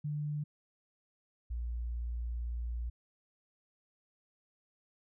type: tone pair in turn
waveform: sine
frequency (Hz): 148.5 / 58.93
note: D3 / A#1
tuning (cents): +20 / +19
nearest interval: octave + major third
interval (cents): 1601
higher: first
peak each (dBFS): -33 / -34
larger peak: first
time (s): 0.04-0.44 / 1.5-2.9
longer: second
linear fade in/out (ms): 10
effects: none